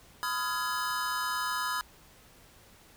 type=chord; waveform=square; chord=F half-diminished seventh; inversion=second; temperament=just; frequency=1005.8 / 1257.2 / 1396.9 / 1676.3 Hz; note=Cb6 / Eb6 / F6 / Ab6; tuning=+31 / +18 / 0 / +16 cents; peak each=-35 / -36 / -38 / -37 dBFS; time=0.23-1.81 s; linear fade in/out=0 ms; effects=pink hiss -57 dBFS RMS until 2.96 s